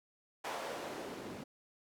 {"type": "noise with band-pass filter sweep", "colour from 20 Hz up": "white", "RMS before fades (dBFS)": -43, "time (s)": [0.44, 1.44], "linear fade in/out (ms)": 10, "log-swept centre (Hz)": [790, 230], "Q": 1.3, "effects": []}